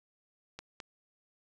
clicks, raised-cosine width 0.2 ms, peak -25 dBFS, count 2, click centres 0.59 / 0.802 s, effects resampled to 24000 Hz

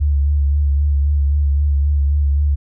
sine tone with vibrato, 71.7 Hz, D2, 41 cents flat, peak -12 dBFS, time 0-2.56 s, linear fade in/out 20 ms, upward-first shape sine, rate 3.8 Hz, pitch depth 40 cents each way, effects none

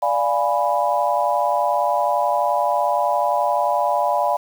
sine chord, D diminished seventh, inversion none, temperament equal, 587.3 / 698.5 / 830.6 / 987.8 Hz, D5 / F5 / Ab5 / Cb6, 0 / 0 / 0 / 0 cents, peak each -22 dBFS, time 0.02-4.37 s, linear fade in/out 10 ms, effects 7-bit

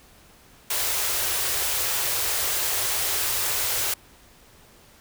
white band-stop noise, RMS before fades -25 dBFS, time 0.7-3.94 s, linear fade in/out 5 ms, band 130 to 340 Hz, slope 48 dB/octave, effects pink hiss -53 dBFS RMS until 5 s

